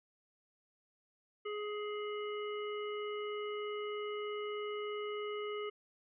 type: harmonic tone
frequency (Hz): 418.4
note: G#4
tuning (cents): +13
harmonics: 1 / 3 / 5 / 7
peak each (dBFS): -38 / -45 / -49 / -50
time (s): 1.45-5.7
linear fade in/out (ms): 10
effects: none